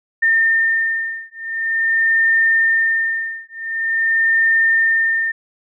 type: beating tone pair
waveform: sine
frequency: 1811 / 1811.46 Hz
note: A6 / A6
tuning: +49 / +50 cents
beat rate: 0.46 Hz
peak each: -17 dBFS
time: 0.22-5.32 s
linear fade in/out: 10 ms
effects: none